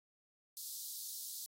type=high-pass noise; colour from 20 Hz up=white; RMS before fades=-45 dBFS; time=0.57-1.46 s; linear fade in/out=0 ms; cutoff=3800 Hz; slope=48 dB/octave; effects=AAC 48 kbps